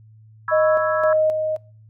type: chord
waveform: sine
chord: C# minor seventh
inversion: third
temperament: equal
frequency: 987.8 / 1108.7 / 1318.5 / 1661.2 Hz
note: B5 / C#6 / E6 / G#6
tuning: 0 / 0 / 0 / 0 cents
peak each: -30 / -29 / -24 / -27 dBFS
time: 0.48-1.13 s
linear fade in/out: 2 ms
type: tone with tremolo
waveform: sine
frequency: 623 Hz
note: D#5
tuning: 2 cents sharp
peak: -14 dBFS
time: 0.51-1.57 s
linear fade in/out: 20 ms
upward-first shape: square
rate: 1.9 Hz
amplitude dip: 45%
effects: noise-tail reverb RT60 0.4 s tail -23 dB re dry + added 109 Hz sine -45 dBFS peak until 1.89 s